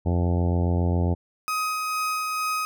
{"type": "harmonic tone", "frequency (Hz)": 87.31, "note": "F2", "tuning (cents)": 0, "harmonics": [1, 2, 3, 4, 5, 6, 7, 8, 9, 10], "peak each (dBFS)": [-21, -27, -31, -33, -35, -37, -38, -39, -40, -41], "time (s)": [0.05, 1.15], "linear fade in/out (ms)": 20}
{"type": "tone with tremolo", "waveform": "35% pulse", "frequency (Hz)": 1258, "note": "D#6", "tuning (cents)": 19, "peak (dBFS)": -22, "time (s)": [1.48, 2.65], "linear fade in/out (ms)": 0, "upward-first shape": "sine", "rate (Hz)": 2.2, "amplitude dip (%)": 25}
{"effects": []}